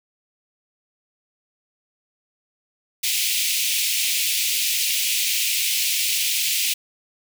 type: high-pass noise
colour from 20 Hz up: pink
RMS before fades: -22 dBFS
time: 3.03-6.74 s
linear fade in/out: 10 ms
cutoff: 2300 Hz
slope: 48 dB/octave
effects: none